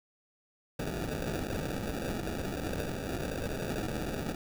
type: noise with sample-and-hold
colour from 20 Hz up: white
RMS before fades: -35 dBFS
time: 0.79-4.35 s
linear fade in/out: 5 ms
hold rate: 1050 Hz
effects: none